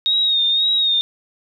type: tone with vibrato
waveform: sine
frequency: 3729 Hz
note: A#7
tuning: in tune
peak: -14 dBFS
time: 0.06-1.01 s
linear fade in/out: 0 ms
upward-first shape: sine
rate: 1.9 Hz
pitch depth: 51 cents each way
effects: 9-bit